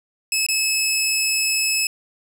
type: tone with dropouts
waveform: 15% pulse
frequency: 2593 Hz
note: E7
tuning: 29 cents flat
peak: -11 dBFS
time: 0.32-1.87 s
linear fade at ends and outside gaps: 2 ms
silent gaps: 0.465-0.486 s
effects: none